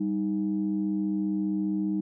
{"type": "tone pair together", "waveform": "sine", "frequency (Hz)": [196.12, 311.1], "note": ["G3", "D#4"], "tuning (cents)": [1, 0], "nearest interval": "minor sixth", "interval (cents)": 799, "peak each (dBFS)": -27, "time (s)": [0, 2.01], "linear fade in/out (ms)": 10, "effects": ["tanh soft clip ceiling -18 dBFS"]}